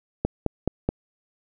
click train, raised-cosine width 2 ms, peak -8 dBFS, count 4, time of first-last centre 0.25-0.89 s, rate 4.69 Hz, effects none

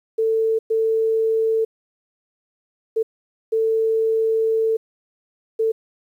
sine tone bursts at uneven times, 445.6 Hz, A4, 22 cents sharp, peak -16 dBFS, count 5, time 0.18-0.59 / 0.7-1.65 / 2.96-3.03 / 3.52-4.77 / 5.59-5.72 s, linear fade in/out 10 ms, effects 9-bit

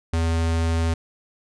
square tone, 82.41 Hz, E2, in tune, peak -20 dBFS, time 0.13-0.94 s, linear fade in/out 5 ms, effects resampled to 22050 Hz

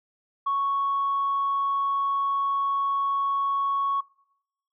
sine tone, 1108.7 Hz, C#6, in tune, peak -21 dBFS, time 0.46-4.01 s, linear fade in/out 10 ms, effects noise-tail reverb RT60 0.8 s tail -24 dB re dry + tanh soft clip ceiling -18 dBFS

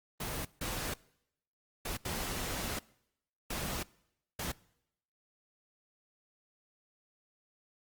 pink noise bursts at uneven times, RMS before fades -37 dBFS, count 6, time 0.2-0.45 / 0.61-0.94 / 1.85-1.97 / 2.05-2.79 / 3.5-3.83 / 4.39-4.52 s, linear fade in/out 5 ms, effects noise-tail reverb RT60 0.8 s tail -23 dB re dry + Opus 24 kbps

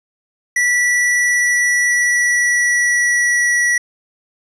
square tone with pitch glide, 1955 to 1937 Hz, B6 to B6, -18 to -34 cents, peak -13 dBFS, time 0.56-3.78 s, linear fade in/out 5 ms, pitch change -16 cents, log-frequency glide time 1.05-3.58 s, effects resampled to 22050 Hz + 8-bit

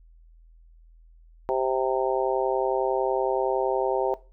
harmonic tone, 130.81 Hz, C3, in tune, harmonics 3 / 4 / 5 / 6 / 7, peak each -27 / -28 / -29 / -30 / -30 dBFS, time 1.49-4.14 s, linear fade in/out 0 ms, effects noise-tail reverb RT60 0.3 s tail -17 dB re dry + added 41 Hz sine -50 dBFS peak until 4.32 s

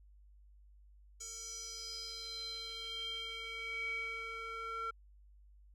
square tone with band-pass filter sweep, 453.4 Hz, A#4, 48 cents flat, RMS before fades -43 dBFS, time 1.2-4.91 s, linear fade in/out 10 ms, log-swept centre 6800 to 1500 Hz, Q 6.7, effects added 50 Hz sine -58 dBFS peak until 5.74 s

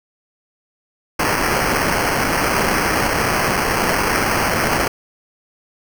white noise with sample-and-hold, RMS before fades -18 dBFS, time 1.19-4.88 s, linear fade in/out 5 ms, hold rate 3675 Hz, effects none

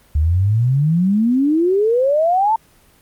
sine exponential sweep, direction up, 72.2 to 913 Hz, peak -12 dBFS, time 0.15-2.56 s, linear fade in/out 5 ms, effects pink hiss -52 dBFS RMS until 3.01 s + Opus 24 kbps

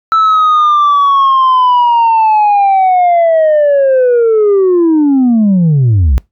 sine linear sweep, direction down, 1323 to 55.8 Hz, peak -3 dBFS, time 0.12-6.18 s, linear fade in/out 0 ms, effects noise-tail reverb RT60 0.2 s tail -26 dB re dry + tanh soft clip ceiling -4 dBFS

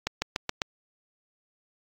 accelerating click train, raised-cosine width 0.2 ms, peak -9 dBFS, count 5, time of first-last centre 0.07-0.618 s, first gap 150 ms, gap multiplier 0.94, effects AAC 64 kbps

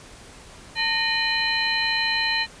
sine tone cluster, 897 / 1850 / 2433 / 3016 / 4085 Hz, A5 / A#6 / D#7 / F#7 / C8, +33 / -14 / -39 / +32 / -42 cents, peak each -30 / -25 / -28 / -30 / -25 dBFS, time 0.75-2.47 s, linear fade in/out 50 ms, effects pink hiss -45 dBFS RMS until 2.6 s + resampled to 22050 Hz

